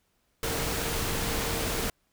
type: tone in noise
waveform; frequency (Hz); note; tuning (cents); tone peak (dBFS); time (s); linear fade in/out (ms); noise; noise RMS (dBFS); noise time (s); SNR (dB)
sine; 459.6; A#4; -25; -38; 0.43-1.9; 2; pink; -30; 0.43-1.9; -11
effects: pink hiss -72 dBFS RMS until 2.12 s